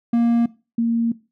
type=tone pair in turn; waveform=triangle / sine; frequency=234.4 / 231.4 Hz; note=A#3 / A#3; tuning=+10 / -13 cents; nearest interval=unison; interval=23 cents; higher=first; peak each=-12 / -16 dBFS; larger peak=first; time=0.13-0.46 / 0.78-1.12 s; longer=second; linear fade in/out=5 ms; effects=noise-tail reverb RT60 0.3 s tail -19 dB re dry